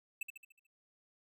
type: tone with echo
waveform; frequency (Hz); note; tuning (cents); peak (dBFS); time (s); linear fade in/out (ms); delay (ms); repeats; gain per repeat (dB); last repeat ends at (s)
square; 2637; E7; 0; -36; 0.21-0.23; 5; 73; 6; -6; 0.668
effects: none